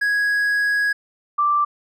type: tone pair in turn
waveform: triangle / sine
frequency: 1661.2 / 1174.6 Hz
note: G#6 / D6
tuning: 0 / 0 cents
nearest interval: tritone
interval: 600 cents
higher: first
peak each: -15 dBFS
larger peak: neither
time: 0.01-0.93 / 1.38-1.65 s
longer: first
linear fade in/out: 10 ms
effects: none